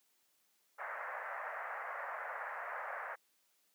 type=band-pass noise; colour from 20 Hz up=white; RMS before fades=-43 dBFS; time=0.78-3.16 s; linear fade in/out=20 ms; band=540 to 1900 Hz; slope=48 dB/octave; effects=white hiss -75 dBFS RMS until 3.74 s + high-pass 200 Hz 12 dB/octave